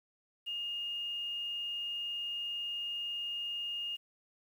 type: tone with quantisation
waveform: sine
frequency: 2839 Hz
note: F7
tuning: 28 cents sharp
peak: -35 dBFS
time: 0.46-3.97 s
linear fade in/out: 20 ms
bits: 10
effects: none